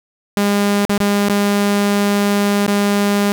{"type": "tone with dropouts", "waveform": "sawtooth", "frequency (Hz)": 203, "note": "G#3", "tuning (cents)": -39, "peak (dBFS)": -9, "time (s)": [0.37, 3.32], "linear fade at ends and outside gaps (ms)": 0, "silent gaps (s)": [[0.851, 0.895], [0.978, 1.003], [1.285, 1.297], [2.664, 2.679]], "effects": []}